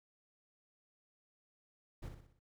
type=noise with echo; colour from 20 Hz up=brown; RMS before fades=-44 dBFS; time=2.02-2.09 s; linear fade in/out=10 ms; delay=61 ms; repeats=5; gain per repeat=-6 dB; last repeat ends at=2.395 s; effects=none